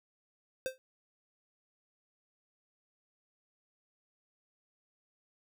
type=tone with exponential decay; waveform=square; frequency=521 Hz; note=C5; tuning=7 cents flat; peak=-29 dBFS; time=0.66-0.78 s; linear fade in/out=0 ms; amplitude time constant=25 ms; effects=none